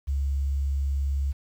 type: tone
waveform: sine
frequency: 69.3 Hz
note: C#2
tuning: in tune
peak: -23 dBFS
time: 0.07-1.33 s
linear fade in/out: 20 ms
effects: 9-bit

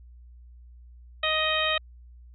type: harmonic tone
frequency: 625 Hz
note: D#5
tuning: 8 cents sharp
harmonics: 1 / 2 / 3 / 4 / 5 / 6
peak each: -30 / -30 / -30 / -30 / -30 / -30 dBFS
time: 1.23-1.78 s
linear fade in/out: 5 ms
effects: added 60 Hz sine -46 dBFS peak until 2.34 s

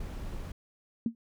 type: noise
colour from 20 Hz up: brown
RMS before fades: -38 dBFS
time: 0-0.52 s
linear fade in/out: 5 ms
type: tone with exponential decay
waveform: sine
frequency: 230 Hz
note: A#3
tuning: 23 cents flat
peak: -22 dBFS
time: 1.06-1.15 s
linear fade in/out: 2 ms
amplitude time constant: 19 ms
effects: none

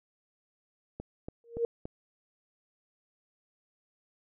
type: click train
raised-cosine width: 2 ms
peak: -25 dBFS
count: 4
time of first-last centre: 1-1.855 s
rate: 3.51 Hz
type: tone with exponential growth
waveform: sine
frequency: 466.8 Hz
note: A#4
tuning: 2 cents sharp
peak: -22 dBFS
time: 1.44-1.65 s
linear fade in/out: 1 ms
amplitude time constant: 45 ms
effects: none

